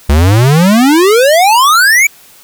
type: exponential sweep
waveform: square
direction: up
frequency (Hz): 68.2 to 2341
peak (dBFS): -5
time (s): 0.09-2.07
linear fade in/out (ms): 5
effects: white hiss -40 dBFS RMS until 2.43 s